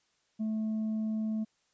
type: tone with tanh clipping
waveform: triangle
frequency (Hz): 218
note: A3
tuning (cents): -16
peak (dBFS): -30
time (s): 0.39-1.45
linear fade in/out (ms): 20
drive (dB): 7
effects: white hiss -73 dBFS RMS until 1.73 s + resampled to 16000 Hz